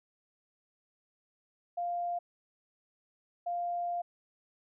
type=tone bursts at uneven times; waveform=sine; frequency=698.5 Hz; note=F5; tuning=in tune; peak=-31 dBFS; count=2; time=1.77-2.19 / 3.46-4.02 s; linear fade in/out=10 ms; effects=none